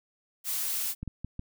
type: noise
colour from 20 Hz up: blue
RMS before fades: -31 dBFS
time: 0.44-0.95 s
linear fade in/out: 50 ms
type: clicks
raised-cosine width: 5 ms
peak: -23 dBFS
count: 4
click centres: 1.03 / 1.077 / 1.246 / 1.394 s
effects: none